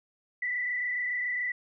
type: tone with frequency modulation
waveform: sine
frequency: 1975.5 Hz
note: B6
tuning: in tune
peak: -28 dBFS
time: 0.42-1.52 s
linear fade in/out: 5 ms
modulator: 27.1 Hz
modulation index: 1.5
effects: none